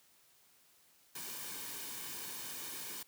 white noise with comb filter, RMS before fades -44 dBFS, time 1.15-3.03 s, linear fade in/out 5 ms, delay 1.5 ms, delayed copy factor -0.55, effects white hiss -67 dBFS RMS until 3.07 s + high-pass 60 Hz 12 dB/octave

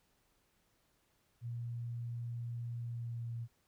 sine tone with pitch glide, 118.5 to 116.87 Hz, A#2 to A#2, +29 to +5 cents, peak -38 dBFS, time 1.41-3.48 s, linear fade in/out 50 ms, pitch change -24 cents, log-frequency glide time 2.79-3.35 s, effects pink hiss -75 dBFS RMS until 3.67 s

